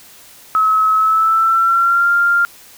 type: tone with pitch glide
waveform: sine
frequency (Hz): 1287 to 1395.4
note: E6 to F6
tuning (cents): -42 to -2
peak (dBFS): -10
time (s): 0.55-2.45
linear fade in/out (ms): 0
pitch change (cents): +140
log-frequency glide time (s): 0.95-2.1
effects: white hiss -42 dBFS RMS until 2.77 s